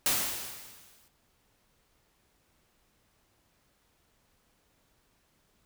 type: noise with exponential decay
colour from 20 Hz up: white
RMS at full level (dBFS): -25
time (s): 0.06-1.08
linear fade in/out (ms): 0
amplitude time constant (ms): 220
effects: pink hiss -70 dBFS RMS until 5.65 s